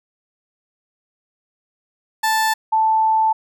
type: tone pair in turn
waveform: 30% pulse / sine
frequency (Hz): 880 / 880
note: A5 / A5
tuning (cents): 0 / 0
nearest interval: unison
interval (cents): 0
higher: neither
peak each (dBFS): -13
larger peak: neither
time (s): 2.23-2.54 / 2.72-3.33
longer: second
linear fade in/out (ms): 10
effects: none